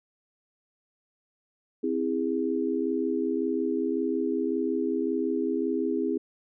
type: chord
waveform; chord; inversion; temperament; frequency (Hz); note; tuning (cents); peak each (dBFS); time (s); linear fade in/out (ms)
sine; C augmented; none; just; 261.6 / 327 / 408.8; C4 / E4 / G#4; 0 / -14 / -27; -29; 1.83-6.18; 10
effects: none